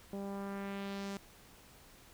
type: tone with low-pass filter sweep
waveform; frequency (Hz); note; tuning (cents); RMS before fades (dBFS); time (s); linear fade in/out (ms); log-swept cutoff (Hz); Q
sawtooth; 198; G3; +18; -41; 0.13-1.17; 0; 590 to 7800; 1.3
effects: pink hiss -59 dBFS RMS until 2.13 s